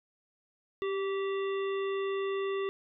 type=harmonic tone with a mistuned harmonic; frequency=392 Hz; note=G4; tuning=in tune; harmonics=1 / 3 / 5 / 7 / 9; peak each=-30 / -40 / -44 / -47 / -49 dBFS; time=0.82-2.69 s; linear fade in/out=0 ms; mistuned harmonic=3; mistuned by=-32 cents; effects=none